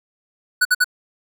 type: tone bursts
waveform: square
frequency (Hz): 1480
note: F#6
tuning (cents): 0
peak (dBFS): -13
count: 3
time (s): 0.61-0.844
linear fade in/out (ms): 10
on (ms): 42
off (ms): 54
effects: none